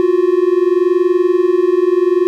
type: tone pair together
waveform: triangle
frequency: 348.8 / 369.5 Hz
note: F4 / F#4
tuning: -2 / -2 cents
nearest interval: minor second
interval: 100 cents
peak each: -11 dBFS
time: 0-2.27 s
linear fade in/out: 0 ms
effects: none